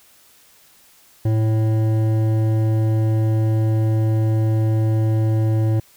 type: tone with hard clipping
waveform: sine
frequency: 110 Hz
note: A2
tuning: in tune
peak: -17 dBFS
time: 1.25-5.8 s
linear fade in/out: 5 ms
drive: 11 dB
effects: white hiss -52 dBFS RMS until 5.96 s